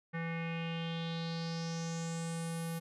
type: tone with low-pass filter sweep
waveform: square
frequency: 165.7 Hz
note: E3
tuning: 9 cents sharp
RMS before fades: -38 dBFS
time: 0.13-2.8 s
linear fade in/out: 20 ms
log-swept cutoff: 1900 to 12000 Hz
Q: 4.5
effects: none